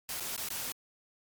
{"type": "noise with dropouts", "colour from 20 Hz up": "white", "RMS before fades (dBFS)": -37, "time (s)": [0.09, 0.72], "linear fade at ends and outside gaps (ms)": 1, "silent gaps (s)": [[0.199, 0.205], [0.364, 0.377], [0.487, 0.503]], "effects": ["MP3 96 kbps"]}